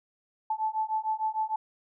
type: beating tone pair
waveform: sine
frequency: 869 / 875.6 Hz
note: A5 / A5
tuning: -22 / -9 cents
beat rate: 6.6 Hz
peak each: -30 dBFS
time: 0.5-1.56 s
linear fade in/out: 5 ms
effects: none